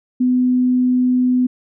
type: tone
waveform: sine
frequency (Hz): 251.3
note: B3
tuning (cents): +30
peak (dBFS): -12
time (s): 0.2-1.47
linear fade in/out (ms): 10
effects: none